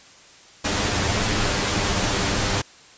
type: noise with comb filter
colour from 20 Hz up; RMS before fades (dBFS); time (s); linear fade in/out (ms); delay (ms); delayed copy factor
pink; -22; 0.64-2.62; 10; 10; +0.55
effects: white hiss -48 dBFS RMS until 2.97 s + resampled to 16000 Hz